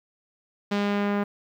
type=tone with low-pass filter sweep; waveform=sawtooth; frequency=203.4 Hz; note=G#3; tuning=36 cents flat; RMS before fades=-25 dBFS; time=0.71-1.24 s; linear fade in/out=10 ms; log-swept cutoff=4300 to 1600 Hz; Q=1; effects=10-bit